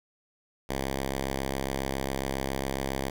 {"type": "tone", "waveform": "5% pulse", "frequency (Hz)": 67.3, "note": "C2", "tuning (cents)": 49, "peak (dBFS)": -18, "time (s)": [0.69, 3.1], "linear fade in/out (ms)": 5, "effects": []}